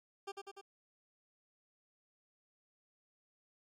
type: tone with echo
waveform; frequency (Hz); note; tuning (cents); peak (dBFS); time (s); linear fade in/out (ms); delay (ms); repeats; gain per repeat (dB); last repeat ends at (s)
20% pulse; 395.2; G4; +14; -36; 0.27-0.32; 10; 98; 3; -3; 0.614
effects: low-pass 8000 Hz 12 dB/octave + 13-bit